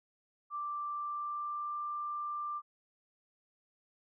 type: tone with pitch glide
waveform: sine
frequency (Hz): 1176 to 1184.9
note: D6 to D6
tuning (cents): +2 to +15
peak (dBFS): -35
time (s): 0.5-2.62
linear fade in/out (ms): 50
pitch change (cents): +13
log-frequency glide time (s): 0.9-1.78
effects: none